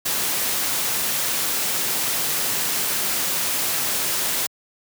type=noise; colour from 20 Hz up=white; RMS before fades=-23 dBFS; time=0.05-4.47 s; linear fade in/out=10 ms; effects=high-pass 100 Hz 12 dB/octave